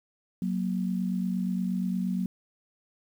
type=tone pair together; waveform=sine; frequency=185.9 / 234.4 Hz; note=F#3 / A#3; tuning=+8 / +10 cents; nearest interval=major third; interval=402 cents; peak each=-27 / -32 dBFS; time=0.42-2.26 s; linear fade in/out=2 ms; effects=9-bit